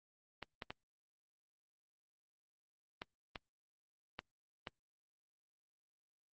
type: clicks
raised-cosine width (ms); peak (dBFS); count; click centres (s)
0.3; -26; 7; 0.427 / 0.622 / 0.705 / 3.019 / 3.358 / 4.191 / 4.672
effects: Opus 24 kbps